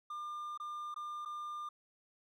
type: tone with dropouts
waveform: triangle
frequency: 1200 Hz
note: D6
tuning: 37 cents sharp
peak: -38 dBFS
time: 0.1-1.69 s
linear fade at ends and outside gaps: 5 ms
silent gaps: 0.576-0.599 / 0.943-0.961 / 1.251-1.257 s
effects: none